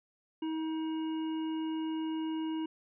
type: harmonic tone with a mistuned harmonic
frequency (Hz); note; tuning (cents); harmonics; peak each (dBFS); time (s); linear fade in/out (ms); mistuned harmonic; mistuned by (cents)
318.1; D#4; +38; 1 / 3 / 5 / 7 / 9; -32 / -45 / -57 / -60 / -50; 0.42-2.66; 5; 5; -19
effects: none